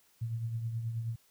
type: tone with tremolo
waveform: sine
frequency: 114.6 Hz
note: A#2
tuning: 29 cents flat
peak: -30 dBFS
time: 0.21-1.16 s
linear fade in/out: 10 ms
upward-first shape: triangle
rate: 9.4 Hz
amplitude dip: 55%
effects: white hiss -67 dBFS RMS until 1.3 s